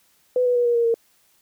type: tone with pitch steps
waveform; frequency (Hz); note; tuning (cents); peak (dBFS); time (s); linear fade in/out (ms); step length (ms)
sine; 499.9 / 491.9 / 484 / 476.2 / 468.6 / 461.1; B4 / B4 / B4 / A#4 / A#4 / A#4; +21 / -7 / -35 / +37 / +9 / -19; -16; 0.36-0.942; 2; 97
effects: white hiss -61 dBFS RMS until 1.41 s